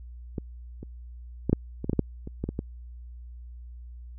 clicks, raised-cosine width 3 ms, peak -17 / -25 / -11 / -6 / -19 / -12 / -13 / -8 / -24 / -16 / -17 / -16 dBFS, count 12, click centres 0.382 / 0.83 / 1.496 / 1.53 / 1.844 / 1.896 / 1.932 / 1.993 / 2.274 / 2.44 / 2.49 / 2.591 s, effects added 60 Hz sine -40 dBFS peak until 4.18 s

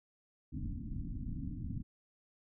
pink low-pass noise, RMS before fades -40 dBFS, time 0.52-1.83 s, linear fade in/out 20 ms, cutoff 300 Hz, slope 96 dB/octave, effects none

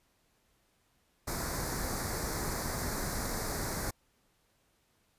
pink band-stop noise, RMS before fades -35 dBFS, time 1.27-3.91 s, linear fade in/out 10 ms, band 2100 to 4200 Hz, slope 48 dB/octave, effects pink hiss -72 dBFS RMS until 5.18 s + resampled to 32000 Hz

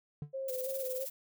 triangle tone with exponential decay, 146.83 Hz, D3, in tune, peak -32 dBFS, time 0.22-0.33 s, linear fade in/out 2 ms, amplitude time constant 23 ms
sine tone with vibrato, 524 Hz, C5, 2 cents sharp, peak -35 dBFS, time 0.33-1.06 s, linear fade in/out 20 ms, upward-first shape square, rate 3 Hz, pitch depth 36 cents each way
violet noise with tremolo, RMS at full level -39 dBFS, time 0.48-1.1 s, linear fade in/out 5 ms, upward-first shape sine, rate 19 Hz, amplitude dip 65%
effects none

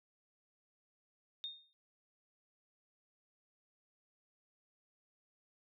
sine tone with exponential decay, 3675 Hz, A#7, 25 cents flat, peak -37 dBFS, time 1.44-1.73 s, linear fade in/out 0 ms, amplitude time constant 61 ms, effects none

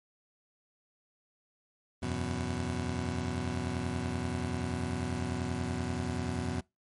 20% pulse chord, E suspended second, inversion none, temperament just, 82.41 / 92.71 / 123.61 Hz, E2 / F#2 / B2, 0 / +4 / +2 cents, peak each -32 dBFS, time 2.02-6.61 s, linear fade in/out 10 ms, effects noise-tail reverb RT60 0.2 s tail -23 dB re dry + MP3 48 kbps

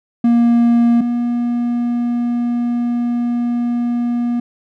triangle tone pair in turn, 235.8 / 239.5 Hz, A#3 / A#3, +20 / +47 cents, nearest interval unison, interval 27 cents, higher second, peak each -7 / -13 dBFS, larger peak first, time 0.24-1.01 / 1.01-4.4 s, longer second, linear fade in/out 5 ms, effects none

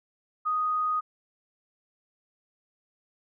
sine tone, 1244.5 Hz, D#6, in tune, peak -24 dBFS, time 0.45-1.01 s, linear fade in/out 20 ms, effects none

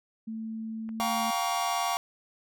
sine tone with pitch glide, 222.1 to 224.2 Hz, A3 to A3, +16 to +33 cents, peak -33 dBFS, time 0.27-1.31 s, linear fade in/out 10 ms, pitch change +17 cents, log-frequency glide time 0.83-1.18 s
click, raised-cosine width 0.5 ms, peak -34 dBFS, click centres 0.891 s
45% pulse chord, G half-diminished seventh, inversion third, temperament just, 705.6 / 784 / 940.8 / 1128.9 Hz, F5 / G5 / Bb5 / Db6, +18 / 0 / +16 / +31 cents, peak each -31 / -34 / -34 / -32 dBFS, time 1-1.97 s, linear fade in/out 0 ms
effects none

